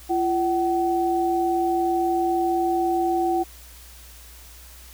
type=tone pair together; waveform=sine; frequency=341.9 / 756.3 Hz; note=F4 / F#5; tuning=-37 / +38 cents; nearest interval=octave + major second; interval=1375 cents; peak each=-22 dBFS; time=0.09-3.44 s; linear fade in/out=20 ms; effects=added 60 Hz sine -45 dBFS peak until 4.93 s + white hiss -47 dBFS RMS until 4.93 s